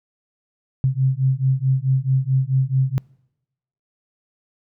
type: beating tone pair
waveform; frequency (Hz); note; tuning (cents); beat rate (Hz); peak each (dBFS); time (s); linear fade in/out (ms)
sine; 130.1 / 134.7; C3 / C#3; -9 / -49; 4.6; -19; 0.84-2.98; 0
effects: noise-tail reverb RT60 0.9 s tail -26 dB re dry